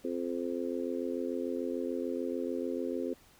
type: harmonic tone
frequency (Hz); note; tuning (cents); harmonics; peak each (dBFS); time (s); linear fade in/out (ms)
86.8; F2; -10; 3 / 4 / 5 / 6; -36 / -37 / -38 / -39; 0.04-3.14; 10
effects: pink hiss -61 dBFS RMS until 3.39 s